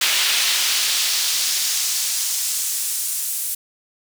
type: noise with high-pass filter sweep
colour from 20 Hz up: brown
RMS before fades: -21 dBFS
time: 0.01-3.55 s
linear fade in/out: 5 ms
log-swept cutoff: 2900 to 10000 Hz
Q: 1.1
effects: none